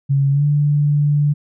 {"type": "tone with pitch glide", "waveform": "sine", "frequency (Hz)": [138.59, 146.41], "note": ["C#3", "D3"], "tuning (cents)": [0, -5], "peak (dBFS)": -12, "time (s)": [0.09, 1.34], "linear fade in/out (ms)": 20, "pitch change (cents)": 95, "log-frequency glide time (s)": [0.31, 0.44], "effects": []}